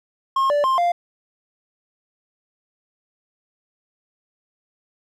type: tone with pitch steps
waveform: triangle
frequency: 1074 / 583 / 1055 / 697 Hz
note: C6 / D5 / C6 / F5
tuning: +45 / -13 / +14 / -4 cents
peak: -14 dBFS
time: 0.36-0.92 s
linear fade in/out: 5 ms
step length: 140 ms
effects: none